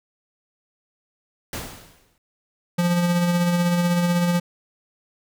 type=noise with exponential decay; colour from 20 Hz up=pink; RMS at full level=-28 dBFS; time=1.53-2.18 s; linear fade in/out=2 ms; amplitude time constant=140 ms
type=tone with tremolo; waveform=square; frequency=174.61 Hz; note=F3; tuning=in tune; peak=-17 dBFS; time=2.78-4.4 s; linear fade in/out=10 ms; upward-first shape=sine; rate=16 Hz; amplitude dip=35%
effects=none